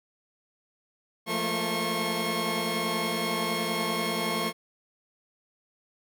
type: tone cluster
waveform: 15% pulse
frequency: 173.3 / 217.2 / 227.8 / 1084 Hz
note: F3 / A3 / A#3 / C#6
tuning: -13 / -22 / -40 / -39 cents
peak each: -27 / -28 / -27 / -24 dBFS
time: 1.26-4.53 s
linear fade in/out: 50 ms
effects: none